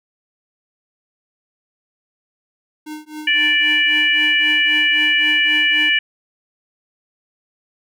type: tone with tremolo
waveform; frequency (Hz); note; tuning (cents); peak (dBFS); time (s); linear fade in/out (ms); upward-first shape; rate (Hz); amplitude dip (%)
square; 305.8; D#4; -30; -27; 2.86-5.9; 10; triangle; 3.8; 100
type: harmonic tone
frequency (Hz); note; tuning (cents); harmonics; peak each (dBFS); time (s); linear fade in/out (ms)
586; D5; -4; 3 / 4 / 5; -17 / -17 / -17; 3.27-5.99; 5
effects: none